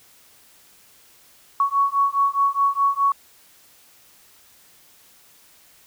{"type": "beating tone pair", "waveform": "sine", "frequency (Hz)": [1113, 1117.8], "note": ["C#6", "C#6"], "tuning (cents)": [7, 14], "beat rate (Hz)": 4.8, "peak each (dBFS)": -20, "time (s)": [1.6, 3.12], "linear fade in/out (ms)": 2, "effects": ["white hiss -53 dBFS RMS until 5.86 s"]}